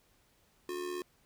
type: tone with amplitude modulation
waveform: square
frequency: 359.8 Hz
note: F#4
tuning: 48 cents flat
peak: -34 dBFS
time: 0.69-1.02 s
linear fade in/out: 2 ms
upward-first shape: sine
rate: 76.6 Hz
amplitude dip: 60%
effects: pink hiss -69 dBFS RMS until 1.25 s